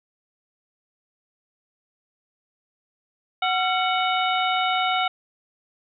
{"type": "harmonic tone with a mistuned harmonic", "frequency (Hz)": 742, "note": "F#5", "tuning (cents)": 5, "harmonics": [1, 2, 3, 4, 5], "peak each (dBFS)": [-23, -26, -28, -29, -30], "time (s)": [3.42, 5.08], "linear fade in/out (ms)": 5, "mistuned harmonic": 2, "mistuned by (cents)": -140, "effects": []}